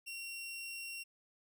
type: tone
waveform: sawtooth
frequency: 2741 Hz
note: F7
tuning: 33 cents flat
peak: -39 dBFS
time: 0.06-1.04 s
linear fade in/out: 20 ms
effects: none